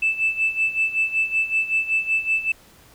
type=tone with tremolo; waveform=sine; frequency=2637 Hz; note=E7; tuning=in tune; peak=-15 dBFS; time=0.02-2.52 s; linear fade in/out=5 ms; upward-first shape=sine; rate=5.3 Hz; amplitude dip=80%; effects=tanh soft clip ceiling -12 dBFS + pink hiss -51 dBFS RMS until 2.94 s